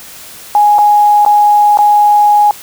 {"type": "tone with dropouts", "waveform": "sine", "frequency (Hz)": 830.6, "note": "G#5", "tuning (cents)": 0, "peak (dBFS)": -4, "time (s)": [0.55, 2.51], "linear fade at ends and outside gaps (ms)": 1, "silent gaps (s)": [[0.784, 0.788], [1.25, 1.262], [1.773, 1.788]], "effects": ["white hiss -32 dBFS RMS until 2.62 s"]}